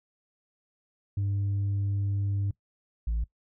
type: tone pair in turn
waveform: sine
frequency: 99.8 / 56.01 Hz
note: G2 / A1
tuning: +32 / +32 cents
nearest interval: minor seventh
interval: 1000 cents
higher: first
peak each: -23 dBFS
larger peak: neither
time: 1.17-2.51 / 3.07-3.24 s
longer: first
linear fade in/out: 5 ms
effects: noise-tail reverb RT60 0.1 s tail -22 dB re dry + tanh soft clip ceiling -24 dBFS